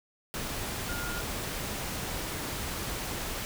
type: tone in noise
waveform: sine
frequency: 1418 Hz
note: F6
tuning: 26 cents sharp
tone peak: -37 dBFS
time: 0.89-1.21 s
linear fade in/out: 0 ms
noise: pink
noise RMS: -35 dBFS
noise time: 0.34-3.45 s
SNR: -5 dB
effects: none